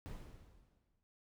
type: noise with exponential decay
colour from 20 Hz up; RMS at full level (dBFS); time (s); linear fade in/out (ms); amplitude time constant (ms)
brown; -44; 0.06-1.03; 0; 210
effects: none